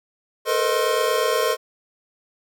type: tone cluster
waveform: square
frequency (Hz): 439.7 / 468.2 / 509 / 622 / 1064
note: A4 / A#4 / C5 / D#5 / C6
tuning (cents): -1 / +8 / -48 / -1 / +29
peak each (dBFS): -26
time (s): 0.45-1.57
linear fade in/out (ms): 50
effects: none